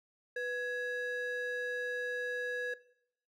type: ring-modulated tone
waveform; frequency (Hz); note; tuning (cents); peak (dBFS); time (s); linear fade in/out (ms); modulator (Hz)
triangle; 1083; C#6; -41; -29; 0.36-2.74; 5; 589
effects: noise-tail reverb RT60 0.7 s tail -18 dB re dry